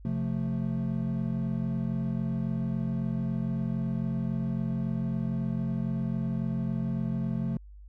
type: chord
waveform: triangle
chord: F major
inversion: second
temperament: equal with one note detuned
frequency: 130.81 / 174.61 / 221.7 Hz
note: C3 / F3 / A3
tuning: 0 / 0 / +13 cents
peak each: -30 dBFS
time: 0.05-7.57 s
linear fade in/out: 2 ms
effects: added 50 Hz sine -45 dBFS peak until 7.88 s